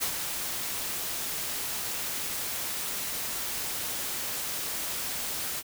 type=noise with ADSR envelope; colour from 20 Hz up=white; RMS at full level=-28 dBFS; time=0-5.63 s; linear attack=29 ms; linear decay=78 ms; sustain=-5 dB; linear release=46 ms; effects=none